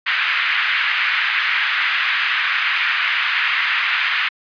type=band-pass noise; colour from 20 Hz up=white; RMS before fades=-19 dBFS; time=0.06-4.29 s; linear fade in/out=10 ms; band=1400 to 2600 Hz; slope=24 dB/octave; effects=resampled to 11025 Hz